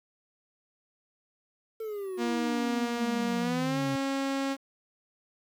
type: exponential sweep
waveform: triangle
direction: down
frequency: 450.8 to 132.2 Hz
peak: -31 dBFS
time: 1.8-3.96 s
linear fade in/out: 5 ms
type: tone with pitch glide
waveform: sawtooth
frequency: 237.2 to 272.5 Hz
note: A#3 to C#4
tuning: +30 to -29 cents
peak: -24 dBFS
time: 2.17-4.57 s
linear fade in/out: 50 ms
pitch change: +241 cents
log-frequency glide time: 3.4-3.79 s
effects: low-pass 7000 Hz 12 dB/octave + 9-bit